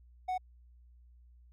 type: tone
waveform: triangle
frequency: 740 Hz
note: F#5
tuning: in tune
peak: -29 dBFS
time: 0.28-0.38 s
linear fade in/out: 10 ms
effects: added 60 Hz sine -56 dBFS peak until 1.52 s